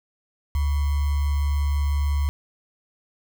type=tone with sample-and-hold; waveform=sine; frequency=72 Hz; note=D2; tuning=34 cents flat; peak=-19 dBFS; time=0.55-2.29 s; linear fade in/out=0 ms; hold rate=1050 Hz; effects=none